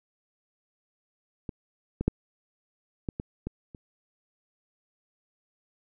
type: clicks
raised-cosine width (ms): 3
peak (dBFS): -21 / -16 / -9 / -17 / -19 / -19 / -30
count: 7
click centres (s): 1.492 / 2.01 / 2.08 / 3.088 / 3.199 / 3.47 / 3.748
effects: none